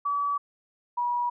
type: tone pair in turn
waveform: sine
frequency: 1145 / 966.4 Hz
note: D6 / B5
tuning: -44 / -38 cents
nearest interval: minor third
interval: 294 cents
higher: first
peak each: -24 dBFS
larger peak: neither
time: 0.05-0.38 / 0.97-1.3 s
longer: neither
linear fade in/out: 10 ms
effects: none